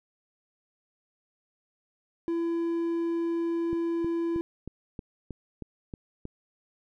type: tone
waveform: triangle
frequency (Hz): 335.9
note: E4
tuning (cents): +33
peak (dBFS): -24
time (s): 2.28-4.41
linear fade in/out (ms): 0
type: click train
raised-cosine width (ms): 3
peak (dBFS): -24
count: 9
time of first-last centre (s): 3.73-6.254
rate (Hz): 3.17
effects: none